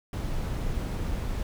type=noise; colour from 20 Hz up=brown; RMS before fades=-30 dBFS; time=0.13-1.43 s; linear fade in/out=2 ms; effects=none